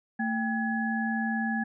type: tone cluster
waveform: sine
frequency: 224.3 / 788 / 1689 Hz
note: A3 / G5 / G#6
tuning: +34 / +9 / +29 cents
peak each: -28 / -34 / -32 dBFS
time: 0.19-1.64 s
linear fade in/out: 10 ms
effects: none